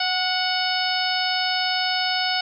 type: harmonic tone with a mistuned harmonic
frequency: 740 Hz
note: F#5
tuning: in tune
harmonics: 1 / 2 / 3 / 4 / 5 / 6 / 7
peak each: -26 / -28 / -30 / -28 / -31 / -29 / -28 dBFS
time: 0-2.41 s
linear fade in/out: 5 ms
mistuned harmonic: 2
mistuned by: -21 cents
effects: none